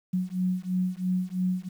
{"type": "beating tone pair", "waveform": "sine", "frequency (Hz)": [181.9, 184.9], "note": ["F#3", "F#3"], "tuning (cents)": [-29, -1], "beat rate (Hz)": 3, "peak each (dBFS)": -28, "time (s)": [0.13, 1.69], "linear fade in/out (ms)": 10, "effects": ["9-bit"]}